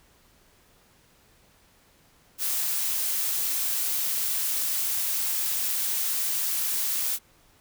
blue noise, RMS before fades -27 dBFS, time 2.38-7.19 s, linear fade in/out 50 ms, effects pink hiss -60 dBFS RMS until 7.6 s

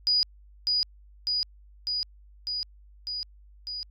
sine tone with echo, 4919 Hz, D#8, 21 cents flat, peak -20 dBFS, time 0.07-0.23 s, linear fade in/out 0 ms, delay 600 ms, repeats 6, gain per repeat -2 dB, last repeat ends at 3.83 s, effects added 50 Hz sine -50 dBFS peak until 3.9 s

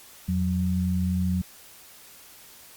sine tone pair together, 86.18 / 182.6 Hz, F2 / F#3, -22 / -23 cents, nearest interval octave + minor second, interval 1299 cents, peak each -26 / -24 dBFS, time 0.28-1.42 s, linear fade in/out 10 ms, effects white hiss -49 dBFS RMS until 2.76 s + Opus 48 kbps

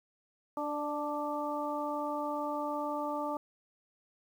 harmonic tone with a mistuned harmonic, 293.7 Hz, D4, in tune, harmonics 1 / 2 / 3 / 4, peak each -38 / -37 / -37 / -39 dBFS, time 0.57-3.37 s, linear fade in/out 2 ms, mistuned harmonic 2, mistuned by +16 cents, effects 10-bit

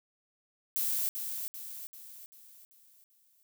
violet noise with echo, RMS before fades -31 dBFS, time 0.76-1.09 s, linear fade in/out 0 ms, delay 390 ms, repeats 6, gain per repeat -6 dB, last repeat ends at 3.43 s, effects none

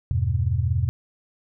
sine chord, E minor, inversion none, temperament just, 82.41 / 98.89 / 123.61 Hz, E2 / G2 / B2, 0 / +16 / +2 cents, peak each -24 dBFS, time 0.11-0.89 s, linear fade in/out 0 ms, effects none

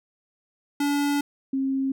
square / sine tone pair in turn, 286.9 / 268.5 Hz, D4 / C4, -40 / +45 cents, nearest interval minor second, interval 115 cents, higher first, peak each -22 dBFS, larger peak neither, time 0.8-1.21 / 1.53-1.92 s, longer first, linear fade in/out 5 ms, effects none

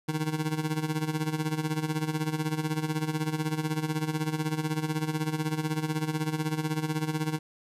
25% pulse tone with tremolo, 155.56 Hz, D#3, in tune, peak -21 dBFS, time 0.08-7.39 s, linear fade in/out 10 ms, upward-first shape sine, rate 16 Hz, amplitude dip 75%, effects resampled to 32000 Hz

